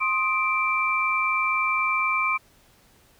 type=tone cluster; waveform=sine; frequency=1054 / 1245 / 2346 Hz; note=C6 / D#6 / D7; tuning=+12 / +1 / -2 cents; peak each=-26 / -28 / -23 dBFS; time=0-2.38 s; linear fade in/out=20 ms; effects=pink hiss -58 dBFS RMS until 3.19 s